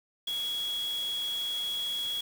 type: tone in noise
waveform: sine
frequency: 3335 Hz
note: G#7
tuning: 7 cents sharp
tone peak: -30 dBFS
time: 0.27-2.21 s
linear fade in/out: 5 ms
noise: white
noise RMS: -44 dBFS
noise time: 0.27-2.21 s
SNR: +11 dB
effects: none